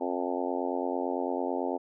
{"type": "harmonic tone with a mistuned harmonic", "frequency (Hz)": 89, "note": "F2", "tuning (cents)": 33, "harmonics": [3, 4, 5, 6, 7, 8, 9, 10], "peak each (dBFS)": [-34, -35, -36, -37, -37, -38, -39, -39], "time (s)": [0, 1.78], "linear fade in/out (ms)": 20, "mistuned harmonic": 10, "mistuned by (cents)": -18, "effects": []}